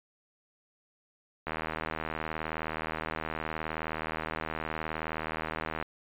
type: click train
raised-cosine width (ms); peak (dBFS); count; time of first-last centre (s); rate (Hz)
0.5; -18; 346; 1.47-5.826; 79.2
effects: resampled to 8000 Hz

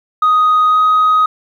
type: tone with pitch glide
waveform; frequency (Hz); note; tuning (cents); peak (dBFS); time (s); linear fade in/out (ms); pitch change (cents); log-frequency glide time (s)
sine; 1248 to 1256; D#6 to D#6; +5 to +16; -6; 0.22-1.26; 5; +11; 0.68-0.78
effects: tanh soft clip ceiling -6 dBFS + 8-bit

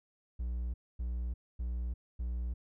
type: tone bursts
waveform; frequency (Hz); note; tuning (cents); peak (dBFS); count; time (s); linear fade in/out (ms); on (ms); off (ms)
triangle; 60.1; B1; -46; -31; 4; 0.39-2.54; 10; 350; 250
effects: none

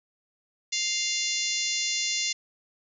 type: harmonic tone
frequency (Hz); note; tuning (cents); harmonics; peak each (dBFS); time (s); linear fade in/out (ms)
698.5; F5; 0; 3 / 4 / 5 / 6 / 7 / 8 / 9 / 10; -34 / -34 / -34 / -34 / -34 / -34 / -34 / -34; 0.72-2.33; 10
effects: none

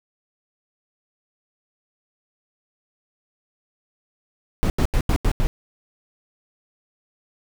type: noise bursts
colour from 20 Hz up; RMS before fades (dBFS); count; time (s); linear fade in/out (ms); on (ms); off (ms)
brown; -18; 6; 4.63-5.47; 0; 70; 84
effects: none

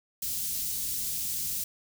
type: band-stop noise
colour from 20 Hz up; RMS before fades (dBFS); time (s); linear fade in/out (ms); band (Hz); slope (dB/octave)
white; -32; 0.22-1.64; 5; 160 to 5100; 12
effects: none

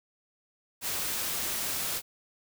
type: noise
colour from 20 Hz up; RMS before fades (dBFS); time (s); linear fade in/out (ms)
white; -32; 0.81-2.02; 50
effects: none

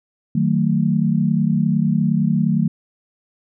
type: chord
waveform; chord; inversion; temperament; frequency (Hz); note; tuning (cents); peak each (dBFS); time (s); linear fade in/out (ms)
sine; D# diminished; none; just; 155.56 / 186.68 / 224; D#3 / F#3 / A3; 0 / +16 / +31; -19; 0.35-2.68; 5
effects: none

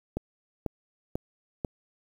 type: click train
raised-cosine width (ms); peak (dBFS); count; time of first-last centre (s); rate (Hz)
2; -16; 4; 0.17-1.648; 2.03
effects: 8-bit

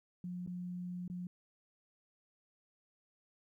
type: tone with dropouts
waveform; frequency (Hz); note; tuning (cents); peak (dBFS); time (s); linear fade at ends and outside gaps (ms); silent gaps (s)
sine; 178.6; F3; +39; -39; 0.24-1.27; 2; 0.464-0.474 / 1.079-1.099
effects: 13-bit

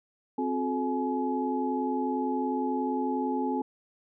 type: tone cluster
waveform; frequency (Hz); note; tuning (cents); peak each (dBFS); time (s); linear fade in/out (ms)
sine; 262.6 / 359.8 / 430.8 / 846; C4 / F#4 / A4 / G#5; +6 / -48 / -37 / +32; -29 / -35 / -34 / -32; 0.38-3.62; 5
effects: none

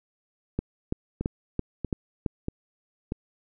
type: two click trains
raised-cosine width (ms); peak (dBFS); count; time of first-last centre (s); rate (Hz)
3; -16 / -13; 4 / 6; 1.21-3.121 / 0.59-2.262; 1.57 / 2.99
effects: none

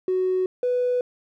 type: tone pair in turn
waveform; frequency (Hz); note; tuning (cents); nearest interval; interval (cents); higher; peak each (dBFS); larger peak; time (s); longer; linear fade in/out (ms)
triangle; 371 / 495.2; F#4 / B4; +5 / +5; perfect fourth; 500; second; -16; neither; 0.08-0.46 / 0.63-1.01; neither; 2
effects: tanh soft clip ceiling -17 dBFS

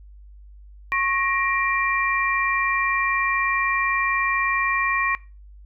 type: tone cluster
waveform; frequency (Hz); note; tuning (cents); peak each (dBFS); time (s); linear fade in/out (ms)
sine; 1094 / 1879 / 2372; C#6 / A#6 / D7; -23 / +13 / +17; -24; 0.92-5.15; 0
effects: noise-tail reverb RT60 0.3 s tail -21 dB re dry + added 50 Hz sine -42 dBFS peak until 5.65 s

